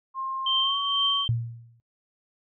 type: tone with pitch glide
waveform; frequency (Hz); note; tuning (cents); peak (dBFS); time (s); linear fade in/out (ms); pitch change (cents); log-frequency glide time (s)
sine; 1062 to 1125.1; C6 to C#6; +25 to +25; -28; 0.14-1.26; 50; +100; 0.6-0.77
type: tone with tremolo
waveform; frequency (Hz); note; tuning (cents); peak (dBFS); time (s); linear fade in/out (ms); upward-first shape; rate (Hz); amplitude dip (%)
sine; 3136; G7; 0; -20; 0.46-1.28; 5; triangle; 2.1; 60
type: tone with exponential decay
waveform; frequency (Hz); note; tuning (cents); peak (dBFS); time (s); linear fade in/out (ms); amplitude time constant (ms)
sine; 116.5; A#2; -1; -19; 1.29-1.8; 0; 110
effects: noise-tail reverb RT60 0.1 s tail -25 dB re dry